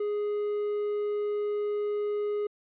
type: tone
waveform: triangle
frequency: 415.3 Hz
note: G#4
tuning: in tune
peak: -25 dBFS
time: 0-2.47 s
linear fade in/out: 5 ms
effects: resampled to 8000 Hz